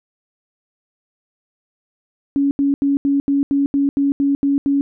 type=tone bursts; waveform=sine; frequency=280 Hz; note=C#4; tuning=18 cents sharp; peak=-13 dBFS; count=11; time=2.36-4.81 s; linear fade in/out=0 ms; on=150 ms; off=80 ms; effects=none